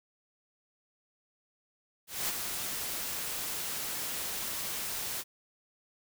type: noise with ADSR envelope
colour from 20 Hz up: white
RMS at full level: -31 dBFS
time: 2.07-5.24 s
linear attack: 210 ms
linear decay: 33 ms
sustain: -5 dB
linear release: 43 ms
effects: none